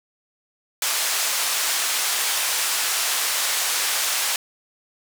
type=band-pass noise; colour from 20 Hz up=white; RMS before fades=-23 dBFS; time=0.82-4.36 s; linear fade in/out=2 ms; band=740 to 10000 Hz; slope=12 dB/octave; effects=none